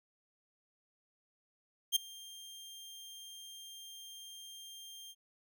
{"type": "tone with ADSR envelope", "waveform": "sawtooth", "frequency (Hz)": 3191, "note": "G7", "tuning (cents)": 30, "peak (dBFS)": -21, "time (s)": [1.92, 5.15], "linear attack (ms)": 39, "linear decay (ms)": 9, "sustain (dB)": -24, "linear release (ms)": 47, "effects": []}